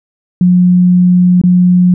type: tone with dropouts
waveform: sine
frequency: 179.6 Hz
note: F3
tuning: 49 cents sharp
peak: -4 dBFS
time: 0.41-1.94 s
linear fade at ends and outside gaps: 2 ms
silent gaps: 1.415-1.437 s
effects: none